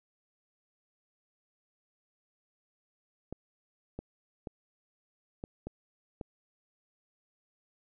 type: clicks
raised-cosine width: 2 ms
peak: -25 dBFS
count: 6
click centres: 3.326 / 3.99 / 4.472 / 5.439 / 5.67 / 6.212 s
effects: none